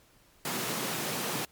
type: high-pass noise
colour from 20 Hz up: pink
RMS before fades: -33 dBFS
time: 0.45-1.45 s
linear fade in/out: 2 ms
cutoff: 130 Hz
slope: 48 dB/octave
effects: pink hiss -62 dBFS RMS until 1.51 s + MP3 96 kbps